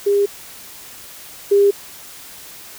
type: tone pair in turn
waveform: sine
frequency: 403.9 / 402.4 Hz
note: G#4 / G4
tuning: -48 / +45 cents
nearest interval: unison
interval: 7 cents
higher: first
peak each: -12 / -9 dBFS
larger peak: second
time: 0.06-0.26 / 1.51-1.71 s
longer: neither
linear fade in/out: 10 ms
effects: white hiss -38 dBFS RMS until 2.78 s